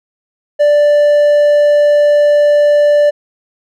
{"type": "tone", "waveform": "triangle", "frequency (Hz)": 587.3, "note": "D5", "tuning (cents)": 0, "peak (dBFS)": -4, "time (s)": [0.59, 3.11], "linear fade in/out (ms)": 20, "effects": []}